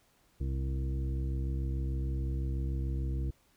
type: harmonic tone with a mistuned harmonic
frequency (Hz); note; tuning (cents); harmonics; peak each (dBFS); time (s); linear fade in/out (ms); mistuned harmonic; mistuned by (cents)
66.4; C2; +26; 1 / 2 / 3 / 4 / 5 / 7; -31 / -37 / -48 / -47 / -45 / -53; 0.4-3.31; 10; 1; -23
effects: pink hiss -68 dBFS RMS until 3.56 s